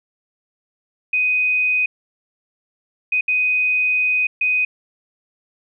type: tone bursts at uneven times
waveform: sine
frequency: 2500 Hz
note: D#7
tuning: 8 cents sharp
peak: -15 dBFS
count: 4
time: 1.13-1.86 / 3.12-3.21 / 3.28-4.27 / 4.41-4.65 s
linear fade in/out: 5 ms
effects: none